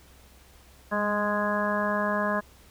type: harmonic tone with a mistuned harmonic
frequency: 207.7 Hz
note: G#3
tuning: in tune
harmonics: 1 / 2 / 3 / 4 / 5 / 6 / 7 / 8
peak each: -30 / -37 / -29 / -39 / -30 / -36 / -40 / -31 dBFS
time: 0.91-2.41 s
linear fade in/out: 20 ms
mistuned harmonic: 1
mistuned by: -22 cents
effects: added 65 Hz sine -55 dBFS peak until 2.7 s + pink hiss -56 dBFS RMS until 2.7 s